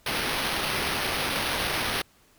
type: noise with sample-and-hold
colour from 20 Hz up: violet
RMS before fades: -28 dBFS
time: 0.06-2.02 s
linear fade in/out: 5 ms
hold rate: 7350 Hz
effects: pink hiss -60 dBFS RMS until 2.38 s